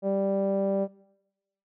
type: tone with low-pass filter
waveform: sawtooth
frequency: 196 Hz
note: G3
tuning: in tune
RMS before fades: -26 dBFS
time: 0.02-0.88 s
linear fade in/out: 50 ms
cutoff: 580 Hz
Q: 5
effects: noise-tail reverb RT60 0.9 s tail -21 dB re dry